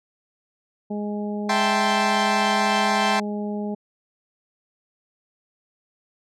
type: harmonic tone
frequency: 207.7 Hz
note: G#3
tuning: in tune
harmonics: 1 / 2 / 3 / 4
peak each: -26 / -32 / -36 / -38 dBFS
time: 0.9-3.75 s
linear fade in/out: 10 ms
type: chord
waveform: sawtooth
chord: A minor seventh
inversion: second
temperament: equal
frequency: 659.3 / 784 / 880 / 1046.5 Hz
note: E5 / G5 / A5 / C6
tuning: 0 / 0 / 0 / 0 cents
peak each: -23 / -19 / -22 / -21 dBFS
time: 1.49-3.2 s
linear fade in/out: 5 ms
effects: low-pass 6000 Hz 12 dB/octave